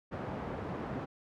pink band-pass noise, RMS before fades -39 dBFS, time 0.11-1.06 s, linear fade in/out 20 ms, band 100 to 1100 Hz, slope 12 dB/octave, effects none

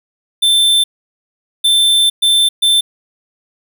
square tone bursts at uneven times, 3550 Hz, A7, 15 cents sharp, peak -9 dBFS, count 4, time 0.42-0.84 / 1.64-2.1 / 2.22-2.49 / 2.62-2.81 s, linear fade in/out 10 ms, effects none

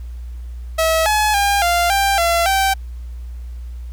sawtooth tone with pitch steps, 646 / 850 / 804 / 695 / 791 / 680 / 777 Hz, E5 / G#5 / G5 / F5 / G5 / F5 / G5, -35 / +40 / +44 / -9 / +15 / -46 / -16 cents, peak -10 dBFS, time 0.78-2.74 s, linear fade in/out 10 ms, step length 280 ms, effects added 60 Hz sine -27 dBFS peak until 3.92 s + pink hiss -54 dBFS RMS until 3.92 s

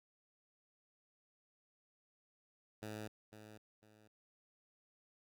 10% pulse tone with echo, 107.1 Hz, A2, 46 cents flat, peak -36 dBFS, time 2.82-3.08 s, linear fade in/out 10 ms, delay 500 ms, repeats 2, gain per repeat -10 dB, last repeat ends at 4.08 s, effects none

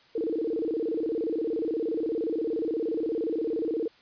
sine tone with vibrato, 384.2 Hz, G4, 35 cents flat, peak -26 dBFS, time 0.15-3.88 s, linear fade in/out 5 ms, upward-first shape square, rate 17 Hz, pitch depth 300 cents each way, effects white hiss -58 dBFS RMS until 4.01 s + resampled to 11025 Hz

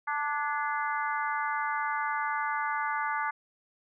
harmonic tone with a mistuned harmonic, 293.7 Hz, D4, in tune, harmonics 3 / 4 / 5 / 6 / 7, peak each -32 / -33 / -35 / -38 / -39 dBFS, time 0.07-3.31 s, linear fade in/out 10 ms, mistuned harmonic 6, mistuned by -57 cents, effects none

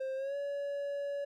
triangle tone with pitch glide, 529 to 567 Hz, C5 to C#5, +19 to +39 cents, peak -32 dBFS, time 0-1.25 s, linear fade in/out 10 ms, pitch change +120 cents, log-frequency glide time 0.16-0.36 s, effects none

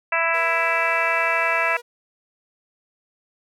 harmonic tone, 331.3 Hz, E4, 9 cents sharp, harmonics 2 / 3 / 4 / 5 / 6 / 7 / 8, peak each -26 / -26 / -26 / -26 / -26 / -26 / -26 dBFS, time 0.12-1.77 s, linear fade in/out 5 ms
sawtooth tone with vibrato, 481 Hz, B4, 46 cents flat, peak -32 dBFS, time 0.33-1.82 s, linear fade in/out 20 ms, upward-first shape sine, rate 3.8 Hz, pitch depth 10 cents each way
effects none

